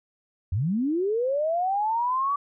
sine linear sweep, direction up, 79.1 to 1154 Hz, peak -22 dBFS, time 0.52-2.36 s, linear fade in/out 5 ms, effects none

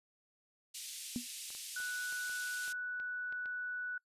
white band-pass noise, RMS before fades -46 dBFS, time 0.74-2.73 s, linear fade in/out 10 ms, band 2600 to 11000 Hz, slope 24 dB/octave
sine tone with exponential decay, 242.1 Hz, B3, 34 cents flat, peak -30 dBFS, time 1.16-1.27 s, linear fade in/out 0 ms, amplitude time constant 22 ms
clicks, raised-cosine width 0.3 ms, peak -38 dBFS, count 9, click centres 1.504 / 1.55 / 1.802 / 2.125 / 2.296 / 2.68 / 3 / 3.325 / 3.458 s
sine tone, 1480 Hz, F#6, in tune, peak -37 dBFS, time 1.76-3.98 s, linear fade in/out 5 ms
effects noise-tail reverb RT60 0.1 s tail -25 dB re dry + resampled to 32000 Hz

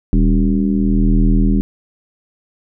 sine tone with frequency modulation, 120 Hz, B2, 49 cents flat, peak -10 dBFS, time 0.13-1.61 s, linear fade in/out 0 ms, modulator 80.3 Hz, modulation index 2.1, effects none

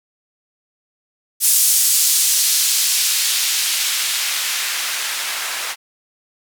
blue noise with band-pass filter sweep, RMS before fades -18 dBFS, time 1.4-5.76 s, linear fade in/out 50 ms, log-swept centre 8400 to 1200 Hz, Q 0.79, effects none

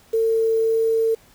sine tone with quantisation, 449.7 Hz, A4, 38 cents sharp, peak -16 dBFS, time 0.13-1.15 s, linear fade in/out 10 ms, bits 7, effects pink hiss -53 dBFS RMS until 1.34 s

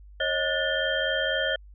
sine tone cluster, 543 / 627 / 1456 / 1765 / 3168 Hz, C#5 / D#5 / F#6 / A6 / G7, -36 / +13 / -28 / +5 / +18 cents, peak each -30 dBFS, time 0.2-1.56 s, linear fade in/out 5 ms, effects added 50 Hz sine -45 dBFS peak until 1.74 s

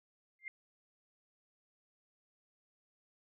sine tone with exponential growth, 2100 Hz, C7, 6 cents sharp, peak -36 dBFS, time 0.39-0.48 s, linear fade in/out 1 ms, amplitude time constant 18 ms, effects none

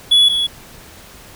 triangle tone pair in turn, 3401 / 3376 Hz, G#7 / G#7, +40 / +28 cents, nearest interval unison, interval 12 cents, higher first, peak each -6 / -13 dBFS, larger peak first, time 0.11-0.29 / 0.29-0.47 s, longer neither, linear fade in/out 10 ms, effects pink hiss -40 dBFS RMS until 1.35 s

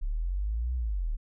sine linear two-way sweep, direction up then down, 33.04 to 63.5 to 33.04 Hz, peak -27 dBFS, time 0.01-1.17 s, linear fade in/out 20 ms, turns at 0.75 s, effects none

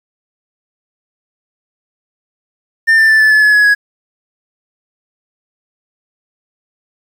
triangle tone with pitch steps, 1800 / 1780.4 / 1760.9 / 1741.7 / 1722.7 / 1703.9 / 1685.3 / 1666.9 Hz, A6 / A6 / A6 / A6 / A6 / G#6 / G#6 / G#6, +39 / +20 / +1 / -18 / -37 / +44 / +25 / +6 cents, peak -4 dBFS, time 2.87-3.75 s, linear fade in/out 20 ms, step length 110 ms, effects 7-bit

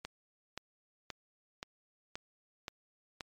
click train, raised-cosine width 0.2 ms, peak -22 dBFS, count 7, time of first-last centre 0.05-3.208 s, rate 1.9 Hz, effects MP3 96 kbps

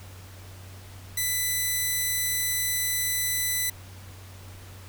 5% pulse tone, 1996 Hz, B6, 18 cents sharp, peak -14 dBFS, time 1.17-3.7 s, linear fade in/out 5 ms, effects added 94 Hz sine -43 dBFS peak until 4.88 s + pink hiss -49 dBFS RMS until 4.88 s

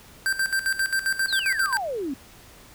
square tone with tremolo, 1568 Hz, G6, in tune, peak -21 dBFS, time 0.26-1.77 s, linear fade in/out 0 ms, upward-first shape square, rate 7.5 Hz, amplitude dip 75%
sine exponential sweep, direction down, 4479 to 253 Hz, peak -26 dBFS, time 1.28-2.14 s, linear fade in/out 5 ms
effects pink hiss -49 dBFS RMS until 2.74 s

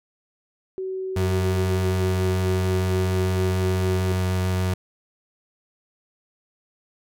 sine tone with pitch glide, 377.6 to 373.9 Hz, F#4 to F#4, +35 to +18 cents, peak -26 dBFS, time 0.78-4.12 s, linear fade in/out 0 ms, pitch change -17 cents, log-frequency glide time 1.67-2.16 s
35% pulse tone with vibrato, 92.4 Hz, F#2, 2 cents flat, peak -19 dBFS, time 1.16-4.74 s, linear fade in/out 5 ms, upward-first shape triangle, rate 6.7 Hz, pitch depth 9 cents each way
effects none

